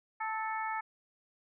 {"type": "harmonic tone with a mistuned harmonic", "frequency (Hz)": 440.5, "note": "A4", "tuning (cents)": 2, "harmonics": [2, 3, 4, 5], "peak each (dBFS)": [-35, -39, -41, -43], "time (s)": [0.2, 0.81], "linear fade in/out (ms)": 10, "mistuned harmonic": 3, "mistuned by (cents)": -21, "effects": []}